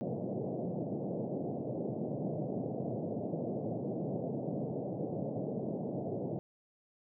pink band-pass noise, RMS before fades -37 dBFS, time 0.01-6.39 s, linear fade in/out 0 ms, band 120 to 680 Hz, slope 48 dB/octave, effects none

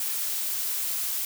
blue noise, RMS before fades -29 dBFS, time 0-1.25 s, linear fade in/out 2 ms, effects none

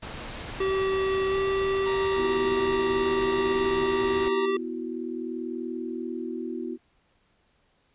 pink noise, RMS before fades -37 dBFS, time 0.02-4.29 s, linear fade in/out 10 ms
square tone with pitch glide, 384.5 to 388.3 Hz, G4 to G4, -33 to -16 cents, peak -24 dBFS, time 0.6-4.57 s, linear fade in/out 5 ms, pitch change +17 cents, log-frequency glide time 1.29-1.36 s
sawtooth tone, 936 Hz, A#5, 7 cents sharp, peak -30 dBFS, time 1.86-4.46 s, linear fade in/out 5 ms
sine chord, B suspended fourth, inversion none, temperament equal, 246.9 / 329.6 / 370 Hz, B3 / E4 / F#4, 0 / 0 / 0 cents, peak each -34 / -34 / -35 dBFS, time 2.15-6.78 s, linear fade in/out 50 ms
effects pink hiss -67 dBFS RMS until 7.94 s + resampled to 8000 Hz

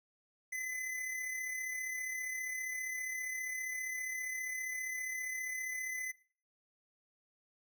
square tone with amplitude modulation, 2024 Hz, B6, 42 cents sharp, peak -36 dBFS, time 0.52-6.12 s, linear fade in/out 10 ms, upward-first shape sine, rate 35 Hz, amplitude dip 40%, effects noise-tail reverb RT60 0.4 s tail -17 dB re dry

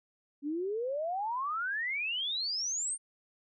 sine exponential sweep, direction up, 277.2 to 9020 Hz, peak -31 dBFS, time 0.42-2.98 s, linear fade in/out 50 ms, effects none

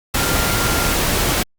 sine tone in noise, 1392 Hz, F6, 6 cents flat, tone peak -25 dBFS, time 0.17-0.95 s, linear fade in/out 5 ms, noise pink, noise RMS -18 dBFS, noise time 0.14-1.43 s, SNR -10 dB, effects Opus 48 kbps

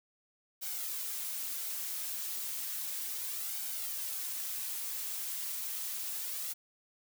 blue noise with flanger, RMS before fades -38 dBFS, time 0.61-6.54 s, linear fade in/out 20 ms, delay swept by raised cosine 1.3 to 5.6 ms, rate 0.33 Hz, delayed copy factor +0.5, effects none

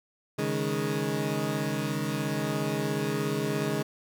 20% pulse chord, C# suspended second, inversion none, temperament equal, 138.59 / 155.56 / 207.7 Hz, C#3 / D#3 / G#3, 0 / 0 / 0 cents, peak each -27 dBFS, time 0.38-3.83 s, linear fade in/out 10 ms, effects none

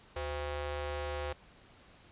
sawtooth ring-modulated tone, 293.7 Hz, D4, in tune, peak -28 dBFS, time 0.16-1.33 s, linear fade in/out 5 ms, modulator 220 Hz, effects pink hiss -59 dBFS RMS until 2.11 s + resampled to 8000 Hz

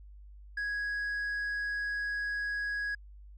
sine tone with tanh clipping, 1661.2 Hz, G#6, in tune, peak -32 dBFS, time 0.57-2.95 s, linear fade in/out 5 ms, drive 3 dB, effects added 50 Hz sine -48 dBFS peak until 3.37 s

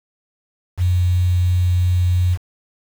sine tone with quantisation, 89.7 Hz, F2, 47 cents sharp, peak -13 dBFS, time 0.77-2.38 s, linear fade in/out 50 ms, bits 6, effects none

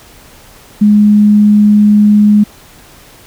sine tone, 208.6 Hz, G#3, 8 cents sharp, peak -3 dBFS, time 0.81-2.44 s, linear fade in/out 10 ms, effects pink hiss -39 dBFS RMS until 3.26 s

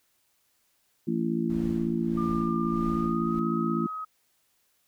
harmonic tone, 56.3 Hz, A1, 40 cents sharp, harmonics 3 / 4 / 5 / 6, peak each -31 / -28 / -35 / -30 dBFS, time 1.07-3.87 s, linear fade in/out 10 ms
brown noise with tremolo, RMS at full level -38 dBFS, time 1.5-3.39 s, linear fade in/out 0 ms, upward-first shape sine, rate 1.6 Hz, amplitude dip 80%
sine tone with pitch glide, 1198 to 1267 Hz, D6 to D#6, +34 to +31 cents, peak -32 dBFS, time 2.17-4.05 s, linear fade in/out 10 ms, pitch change +97 cents, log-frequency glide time 2.75-3.43 s
effects white hiss -70 dBFS RMS until 4.87 s

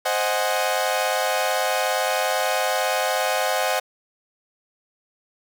sawtooth chord, Ab dominant seventh, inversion first, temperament equal, 523.3 / 622.3 / 740 / 830.6 Hz, C5 / Eb5 / Gb5 / Ab5, 0 / 0 / 0 / 0 cents, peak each -22 / -22 / -21 / -25 dBFS, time 0.05-3.8 s, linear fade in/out 10 ms, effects none

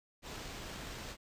pink noise with sample-and-hold, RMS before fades -45 dBFS, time 0.22-1.17 s, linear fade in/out 50 ms, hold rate 11025 Hz, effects resampled to 32000 Hz

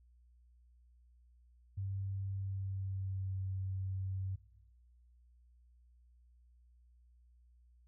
sine tone with pitch glide, 97.4 to 95.18 Hz, G2 to F#2, -11 to +49 cents, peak -36 dBFS, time 1.77-4.36 s, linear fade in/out 10 ms, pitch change -40 cents, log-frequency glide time 2.34-3.37 s, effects noise-tail reverb RT60 0.9 s tail -19 dB re dry + added 60 Hz sine -62 dBFS peak until 7.87 s

